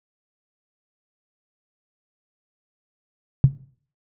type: tone with exponential decay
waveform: sine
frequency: 136 Hz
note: C#3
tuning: 33 cents flat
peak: -5 dBFS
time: 3.44-3.55 s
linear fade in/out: 0 ms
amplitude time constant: 23 ms
effects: noise-tail reverb RT60 0.5 s tail -18 dB re dry